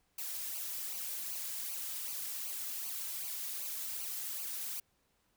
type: noise with flanger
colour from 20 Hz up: blue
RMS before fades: -40 dBFS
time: 0.18-4.8 s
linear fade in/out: 5 ms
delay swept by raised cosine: 0.55 to 2.85 ms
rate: 2.6 Hz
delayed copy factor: -0.75
effects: pink hiss -75 dBFS RMS until 5.36 s